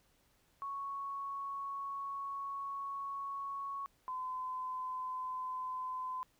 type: tone pair in turn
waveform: sine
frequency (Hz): 1108.7 / 1021.5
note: C#6 / C6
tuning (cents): 0 / -42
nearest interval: minor second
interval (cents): 142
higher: first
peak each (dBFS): -38 / -37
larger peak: second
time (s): 0.62-3.86 / 4.08-6.23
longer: first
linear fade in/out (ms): 0
effects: pink hiss -72 dBFS RMS until 6.39 s